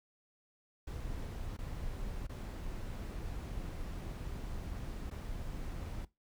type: noise with dropouts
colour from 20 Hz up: brown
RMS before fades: -41 dBFS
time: 0.87-6.05 s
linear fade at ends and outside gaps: 5 ms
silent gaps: 1.569-1.587 / 2.269-2.293 / 5.102-5.11 s
effects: noise-tail reverb RT60 0.2 s tail -19 dB re dry